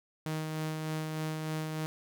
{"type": "tone with tremolo", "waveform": "sawtooth", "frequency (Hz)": 156.6, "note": "D#3", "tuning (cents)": 11, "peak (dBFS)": -28, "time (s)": [0.26, 1.86], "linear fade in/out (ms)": 0, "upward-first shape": "sine", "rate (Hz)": 3.3, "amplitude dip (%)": 30, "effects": []}